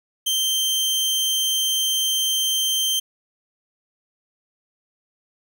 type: tone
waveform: sawtooth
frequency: 3136 Hz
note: G7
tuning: in tune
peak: -16 dBFS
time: 0.26-3 s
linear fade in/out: 10 ms
effects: none